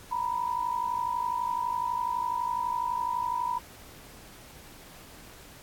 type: tone pair together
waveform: sine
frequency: 935.8 / 987.8 Hz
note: A#5 / B5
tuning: +6 / 0 cents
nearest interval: minor second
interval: 94 cents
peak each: -31 / -29 dBFS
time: 0.11-3.59 s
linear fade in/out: 10 ms
effects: pink hiss -50 dBFS RMS until 5.62 s + AAC 64 kbps